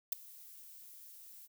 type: noise with ADSR envelope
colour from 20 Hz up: violet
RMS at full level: -30 dBFS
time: 0.12-1.48 s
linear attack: 6 ms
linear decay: 9 ms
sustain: -24 dB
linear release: 35 ms
effects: none